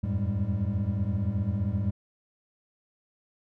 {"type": "tone cluster", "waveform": "triangle", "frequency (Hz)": [83.7, 91.8, 106.9, 195.3, 205.6], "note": ["E2", "F#2", "A2", "G3", "G#3"], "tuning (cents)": [27, -13, -49, -6, -17], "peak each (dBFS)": [-34, -29, -27, -31, -34], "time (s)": [0.03, 1.91], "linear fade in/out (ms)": 10, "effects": []}